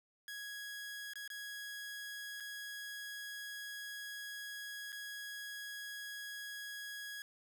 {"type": "tone with dropouts", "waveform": "sawtooth", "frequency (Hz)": 1662, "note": "G#6", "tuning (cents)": 1, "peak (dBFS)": -40, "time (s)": [0.28, 7.22], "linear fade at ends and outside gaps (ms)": 1, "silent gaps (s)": [[1.135, 1.156], [1.277, 1.301], [2.401, 2.405], [4.921, 4.927]], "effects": []}